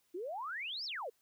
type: exponential two-way sweep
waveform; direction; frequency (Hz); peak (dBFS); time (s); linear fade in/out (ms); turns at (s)
sine; up then down; 328.6 to 5580 to 418.4; -38; 0.14-1.1; 10; 0.85
effects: white hiss -75 dBFS RMS until 1.21 s